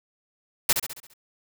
white noise with echo, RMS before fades -19 dBFS, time 0.69-0.73 s, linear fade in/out 5 ms, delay 68 ms, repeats 6, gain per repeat -6 dB, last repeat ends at 1.138 s, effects none

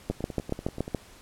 two click trains, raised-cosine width 2 ms, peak -22 / -13 dBFS, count 9 / 7, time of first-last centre 0.11-0.879 / 0.1-0.947 s, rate 10.4 / 7.08 Hz, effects pink hiss -52 dBFS RMS until 1.21 s + low-pass 12000 Hz 12 dB/octave

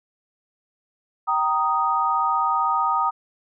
sine chord, Eb major, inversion first, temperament just, 777.8 / 933.4 / 1244.5 Hz, G5 / Bb5 / Eb6, -14 / +2 / 0 cents, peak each -26 / -23 / -21 dBFS, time 1.27-3.11 s, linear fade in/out 20 ms, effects none

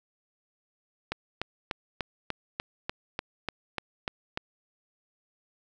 click train, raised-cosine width 0.3 ms, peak -14 dBFS, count 12, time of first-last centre 1.12-4.374 s, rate 3.38 Hz, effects none

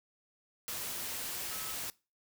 sine tone in noise, 1290 Hz, E6, 38 cents flat, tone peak -49 dBFS, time 1.51-1.74 s, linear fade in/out 0 ms, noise white, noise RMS -39 dBFS, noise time 0.68-1.9 s, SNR -13 dB, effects noise-tail reverb RT60 0.3 s tail -22 dB re dry

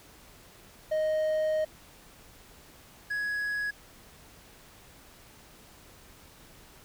triangle tone pair in turn, 622.3 / 1672.4 Hz, D#5 / G#6, 0 / +12 cents, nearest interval octave + perfect fourth, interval 1712 cents, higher second, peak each -23 / -27 dBFS, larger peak first, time 0.91-1.65 / 3.1-3.71 s, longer first, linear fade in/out 10 ms, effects pink hiss -54 dBFS RMS until 6.84 s

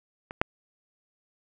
clicks, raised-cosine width 0.5 ms, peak -22 / -6 dBFS, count 2, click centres 0.309 / 0.415 s, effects none

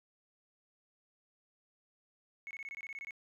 sine tone bursts, 2200 Hz, C#7, 14 cents flat, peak -40 dBFS, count 11, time 2.47-3.108 s, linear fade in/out 0 ms, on 38 ms, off 22 ms, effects tanh soft clip ceiling -37 dBFS + 13-bit

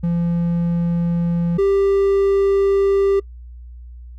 triangle tone pair in turn, 171 / 394.4 Hz, F3 / G4, -36 / +11 cents, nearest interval octave + major second, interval 1447 cents, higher second, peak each -14 / -11 dBFS, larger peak second, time 0.03-1.58 / 1.58-3.2 s, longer second, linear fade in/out 10 ms, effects noise-tail reverb RT60 0.1 s tail -24 dB re dry + added 60 Hz sine -34 dBFS peak until 4.18 s

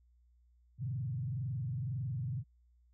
sine tone with frequency modulation, 126 Hz, B2, 35 cents sharp, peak -34 dBFS, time 0.78-2.44 s, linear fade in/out 50 ms, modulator 21.9 Hz, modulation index 1.1, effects added 60 Hz sine -64 dBFS peak until 2.93 s

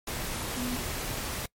sine tone in noise, 246.9 Hz, B3, in tune, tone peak -31 dBFS, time 0.57-0.77 s, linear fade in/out 5 ms, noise pink, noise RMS -34 dBFS, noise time 0.07-1.46 s, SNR 0 dB, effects noise-tail reverb RT60 0.1 s tail -23 dB re dry + MP3 64 kbps

